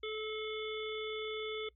harmonic tone, 433.2 Hz, A4, 27 cents flat, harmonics 1 / 3 / 5 / 7 / 8, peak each -38 / -48 / -45 / -50 / -45 dBFS, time 0.03-1.69 s, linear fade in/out 5 ms, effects noise-tail reverb RT60 0.1 s tail -22 dB re dry + added 60 Hz sine -65 dBFS peak until 1.75 s

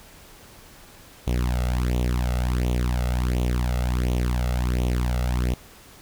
sawtooth tone with flanger, 61.3 Hz, B1, 12 cents flat, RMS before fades -23 dBFS, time 1.27-5.54 s, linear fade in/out 5 ms, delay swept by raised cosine 0.3 to 1.5 ms, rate 1.4 Hz, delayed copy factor +0.9, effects pink hiss -48 dBFS RMS until 6.01 s

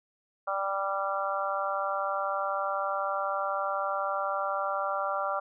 harmonic tone, 196 Hz, G3, in tune, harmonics 3 / 4 / 5 / 6 / 7, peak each -33 / -34 / -39 / -33 / -34 dBFS, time 0.47-5.4 s, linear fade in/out 10 ms, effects none

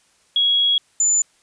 sine tone pair in turn, 3322 / 7039 Hz, G#7 / A8, 0 / 0 cents, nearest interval octave + minor second, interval 1300 cents, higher second, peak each -14 dBFS, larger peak neither, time 0.36-0.78 / 1-1.22 s, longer first, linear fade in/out 2 ms, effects white hiss -59 dBFS RMS until 1.42 s + resampled to 22050 Hz

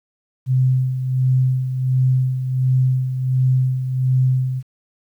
sine tone with tremolo, 129.2 Hz, C3, 21 cents flat, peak -12 dBFS, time 0.46-4.63 s, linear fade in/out 50 ms, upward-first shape sine, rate 1.4 Hz, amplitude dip 60%, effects 9-bit

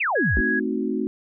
sine exponential sweep, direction down, 2854 to 41.2 Hz, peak -20 dBFS, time 0-0.41 s, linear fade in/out 10 ms
sine tone, 1661.2 Hz, G#6, in tune, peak -21 dBFS, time 0.15-0.6 s, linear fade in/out 10 ms
sine chord, A diminished seventh, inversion none, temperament equal, 220 / 261.6 / 311.1 / 370 Hz, A3 / C4 / Eb4 / Gb4, 0 / 0 / 0 / 0 cents, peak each -27 / -27 / -29 / -28 dBFS, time 0.37-1.07 s, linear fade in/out 0 ms
effects none

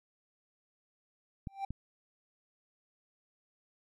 triangle tone with exponential growth, 784 Hz, G5, in tune, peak -29 dBFS, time 1.47-1.65 s, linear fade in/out 5 ms, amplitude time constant 39 ms
clicks, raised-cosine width 5 ms, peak -26 dBFS, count 2, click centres 1.472 / 1.706 s
effects none

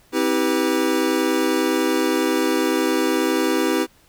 square chord, C major seventh, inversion none, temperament equal with one note detuned, 261.6 / 321.9 / 392 / 493.9 Hz, C4 / E4 / G4 / B4, 0 / -41 / 0 / 0 cents, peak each -25 / -22 / -24 / -26 dBFS, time 0.12-3.87 s, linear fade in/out 50 ms, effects pink hiss -55 dBFS RMS until 4.08 s

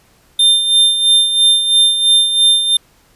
square tone with tremolo, 3600 Hz, A7, 39 cents sharp, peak -7 dBFS, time 0.39-2.77 s, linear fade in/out 5 ms, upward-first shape sine, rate 3 Hz, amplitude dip 60%, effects pink hiss -52 dBFS RMS until 3.15 s + resampled to 32000 Hz

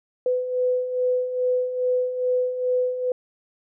sine beating tone pair, 500 / 502.4 Hz, B4 / B4, +21 / +30 cents, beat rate 2.4 Hz, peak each -28 / -21 dBFS, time 0.26-3.12 s, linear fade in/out 2 ms, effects none

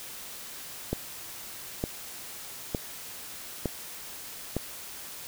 click train, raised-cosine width 2 ms, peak -14 dBFS, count 5, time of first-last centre 0.93-4.566 s, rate 1.1 Hz, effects white hiss -42 dBFS RMS until 5.27 s

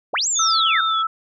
sine linear two-way sweep, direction up then down, 185 to 7700 to 1267 Hz, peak -18 dBFS, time 0.13-0.82 s, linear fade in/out 10 ms, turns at 0.28 s
sine tone with vibrato, 3499 Hz, A7, 10 cents flat, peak -23 dBFS, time 0.35-1.03 s, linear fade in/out 20 ms, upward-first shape sine, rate 2.6 Hz, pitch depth 75 cents each way
sine tone, 1318.5 Hz, E6, in tune, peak -18 dBFS, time 0.39-1.07 s, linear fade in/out 5 ms
effects none

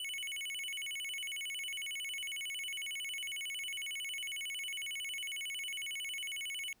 square tone with vibrato, 2563 Hz, E7, 49 cents flat, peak -39 dBFS, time 0-6.73 s, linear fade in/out 2 ms, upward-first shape square, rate 11 Hz, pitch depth 260 cents each way, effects pink hiss -71 dBFS RMS until 6.8 s

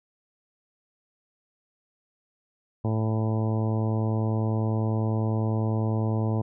harmonic tone, 110 Hz, A2, in tune, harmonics 1 / 2 / 3 / 4 / 5 / 6 / 7 / 8 / 9, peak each -24 / -30 / -34 / -36 / -38 / -40 / -41 / -42 / -43 dBFS, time 2.84-6.42 s, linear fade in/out 10 ms, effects none

